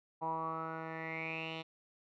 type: tone with low-pass filter sweep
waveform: 10% pulse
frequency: 161.5 Hz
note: E3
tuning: 35 cents flat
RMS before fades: -40 dBFS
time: 0.21-1.63 s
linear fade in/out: 20 ms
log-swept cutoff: 900 to 3300 Hz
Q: 9.4
effects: none